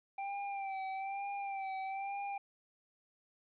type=tone with vibrato; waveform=square; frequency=784 Hz; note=G5; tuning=in tune; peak=-38 dBFS; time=0.18-2.38 s; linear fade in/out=5 ms; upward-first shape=sine; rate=1.1 Hz; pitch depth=43 cents each way; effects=resampled to 8000 Hz + 12-bit